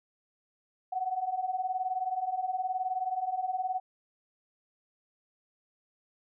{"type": "beating tone pair", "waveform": "sine", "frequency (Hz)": [732, 751], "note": ["F#5", "F#5"], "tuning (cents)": [-19, 26], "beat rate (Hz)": 19, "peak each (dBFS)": [-34, -31], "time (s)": [0.92, 3.8], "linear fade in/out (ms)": 10, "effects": []}